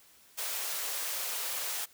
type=high-pass noise; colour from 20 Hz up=white; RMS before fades=-35 dBFS; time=0.37-1.86 s; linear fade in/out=20 ms; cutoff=450 Hz; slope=24 dB/octave; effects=white hiss -60 dBFS RMS until 1.93 s